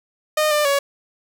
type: tone with pitch steps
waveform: sawtooth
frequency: 613 / 597 / 561 Hz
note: D#5 / D5 / C#5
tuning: -26 / +28 / +21 cents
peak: -12 dBFS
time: 0.37-0.79 s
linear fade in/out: 5 ms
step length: 140 ms
effects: none